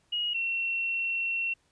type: tone pair in turn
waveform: sine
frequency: 2888 / 2719 Hz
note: F#7 / F7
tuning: -43 / -47 cents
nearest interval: minor second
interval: 104 cents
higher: first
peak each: -27 dBFS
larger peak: neither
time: 0.12-0.34 / 0.34-1.54 s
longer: second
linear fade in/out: 10 ms
effects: pink hiss -69 dBFS RMS until 1.71 s + resampled to 22050 Hz